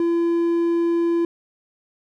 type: tone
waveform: triangle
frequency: 338.9 Hz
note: E4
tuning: 48 cents sharp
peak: -15 dBFS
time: 0-1.25 s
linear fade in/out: 2 ms
effects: none